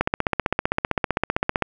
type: click train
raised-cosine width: 0.5 ms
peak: -4 dBFS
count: 26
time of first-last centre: 0.01-1.623 s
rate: 15.5 Hz
effects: none